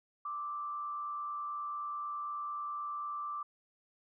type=tone with frequency modulation; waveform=sine; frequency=1174.7 Hz; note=D6; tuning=in tune; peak=-36 dBFS; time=0.25-3.43 s; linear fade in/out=5 ms; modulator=104 Hz; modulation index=0.46; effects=none